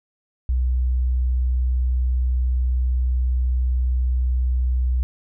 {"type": "tone", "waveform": "sine", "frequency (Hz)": 62.6, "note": "B1", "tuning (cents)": 24, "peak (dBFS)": -17, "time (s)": [0.49, 5.03], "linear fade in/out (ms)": 0, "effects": []}